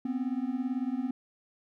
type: beating tone pair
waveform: triangle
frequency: 246.9 / 264.9 Hz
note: B3 / C4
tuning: 0 / +22 cents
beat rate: 18 Hz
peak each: -30 dBFS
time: 0.05-1.11 s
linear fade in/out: 5 ms
effects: none